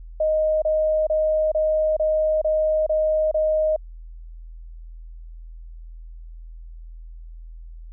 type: tone bursts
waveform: sine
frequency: 622.3 Hz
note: D#5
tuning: in tune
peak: -17 dBFS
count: 8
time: 0.2-3.763 s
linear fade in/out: 5 ms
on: 420 ms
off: 29 ms
effects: added 41 Hz sine -36 dBFS peak until 7.92 s